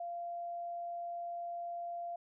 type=tone; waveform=sine; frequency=691 Hz; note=F5; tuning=19 cents flat; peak=-38 dBFS; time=0-2.16 s; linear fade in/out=5 ms; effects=none